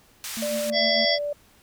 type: band-pass noise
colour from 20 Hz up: white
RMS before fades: -34 dBFS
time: 0.24-0.7 s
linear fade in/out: 0 ms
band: 1200 to 10000 Hz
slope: 12 dB/octave
type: tone with tremolo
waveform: triangle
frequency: 225 Hz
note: A3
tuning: 39 cents sharp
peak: -27 dBFS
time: 0.37-1.05 s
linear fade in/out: 0 ms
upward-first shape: sine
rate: 6.7 Hz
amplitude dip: 65%
type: tone with pitch glide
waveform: sine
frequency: 592 to 583.8 Hz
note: D5 to D5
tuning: +14 to -10 cents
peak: -25 dBFS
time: 0.42-1.33 s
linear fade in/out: 5 ms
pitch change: -24 cents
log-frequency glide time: 0.55-1.08 s
type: harmonic tone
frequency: 670 Hz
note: E5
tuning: 28 cents sharp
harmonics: 1 / 3 / 5 / 7 / 8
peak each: -26 / -26 / -26 / -26 / -26 dBFS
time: 0.72-1.19 s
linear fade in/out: 50 ms
effects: pink hiss -57 dBFS RMS until 1.62 s